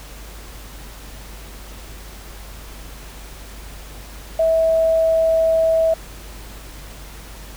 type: tone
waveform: sine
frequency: 650 Hz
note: E5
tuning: 24 cents flat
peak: -13 dBFS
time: 4.39-5.94 s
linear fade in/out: 5 ms
effects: added 50 Hz sine -36 dBFS peak until 7.56 s + pink hiss -40 dBFS RMS until 7.56 s